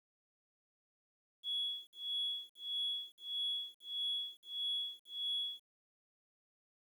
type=tone with tremolo; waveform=sine; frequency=3364 Hz; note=G#7; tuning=22 cents sharp; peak=-33 dBFS; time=1.43-5.61 s; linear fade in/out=50 ms; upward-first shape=sine; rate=1.6 Hz; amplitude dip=100%; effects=tanh soft clip ceiling -29 dBFS + 11-bit